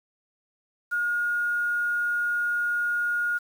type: tone with quantisation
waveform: sine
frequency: 1431 Hz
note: F6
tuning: 42 cents sharp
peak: -23 dBFS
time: 0.91-3.39 s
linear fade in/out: 20 ms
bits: 8
effects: none